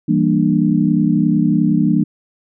sine chord, E half-diminished seventh, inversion none, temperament equal with one note detuned, 164.81 / 196 / 233.1 / 296.2 Hz, E3 / G3 / Bb3 / D4, 0 / 0 / 0 / +15 cents, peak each -17 dBFS, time 0.08-2.04 s, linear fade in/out 10 ms, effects none

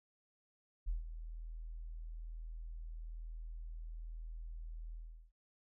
sine tone with ADSR envelope, 40.56 Hz, E1, 27 cents flat, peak -32 dBFS, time 0.86-5.32 s, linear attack 26 ms, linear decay 140 ms, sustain -11 dB, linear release 390 ms, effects none

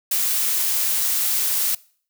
blue noise, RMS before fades -21 dBFS, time 0.11-1.75 s, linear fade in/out 5 ms, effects noise-tail reverb RT60 0.5 s tail -23 dB re dry

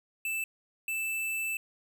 square tone bursts at uneven times, 2644 Hz, E7, 5 cents sharp, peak -31 dBFS, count 2, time 0.25-0.44 / 0.88-1.57 s, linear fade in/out 2 ms, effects none

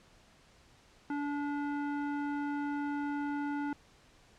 square tone with low-pass filter, 288.6 Hz, D4, 30 cents flat, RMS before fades -35 dBFS, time 1.1-3.73 s, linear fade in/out 2 ms, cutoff 1400 Hz, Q 1.6, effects pink hiss -62 dBFS RMS until 4.38 s + low-pass 7000 Hz 12 dB/octave

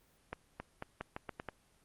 accelerating click train, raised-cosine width 0.5 ms, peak -24 dBFS, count 8, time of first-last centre 0.33-1.487 s, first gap 270 ms, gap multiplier 0.83, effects pink hiss -69 dBFS RMS until 1.84 s + Opus 24 kbps

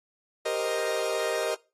40% pulse chord, C minor seventh, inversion second, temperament equal, 392 / 466.2 / 523.3 / 622.3 Hz, G4 / Bb4 / C5 / Eb5, 0 / 0 / 0 / 0 cents, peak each -34 / -30 / -34 / -29 dBFS, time 0.45-1.55 s, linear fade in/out 10 ms, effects noise-tail reverb RT60 0.3 s tail -22 dB re dry + AAC 32 kbps

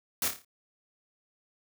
white noise with echo, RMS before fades -29 dBFS, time 0.22-0.28 s, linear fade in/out 2 ms, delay 28 ms, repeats 6, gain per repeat -6 dB, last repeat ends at 0.448 s, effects none

